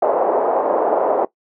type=band-pass noise; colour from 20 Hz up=pink; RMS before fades=-17 dBFS; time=0.02-1.25 s; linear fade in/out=5 ms; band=450 to 810 Hz; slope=24 dB/octave; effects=noise-tail reverb RT60 0.1 s tail -18 dB re dry